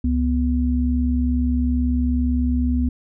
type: tone pair together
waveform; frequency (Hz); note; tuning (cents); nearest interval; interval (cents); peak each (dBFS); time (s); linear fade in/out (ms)
sine; 69.31 / 247; C#2 / B3; 0 / 0; octave + minor seventh; 2200; -19 / -20; 0.04-2.89; 5
effects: none